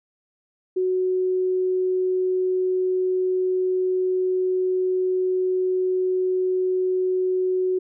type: tone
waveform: sine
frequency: 370 Hz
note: F#4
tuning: in tune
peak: -19 dBFS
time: 0.76-7.79 s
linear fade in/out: 10 ms
effects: none